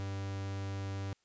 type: tone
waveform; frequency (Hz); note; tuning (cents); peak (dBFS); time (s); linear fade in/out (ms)
45% pulse; 98; G2; 0; -36; 0-1.13; 0
effects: white hiss -75 dBFS RMS until 1.24 s + resampled to 16000 Hz